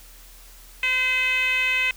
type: tone with band-pass filter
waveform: 10% pulse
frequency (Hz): 512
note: C5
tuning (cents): -38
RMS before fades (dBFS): -22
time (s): 0.83-1.91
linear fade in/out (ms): 2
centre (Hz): 2400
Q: 5.5
effects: added 40 Hz sine -46 dBFS peak until 1.96 s + white hiss -49 dBFS RMS until 1.96 s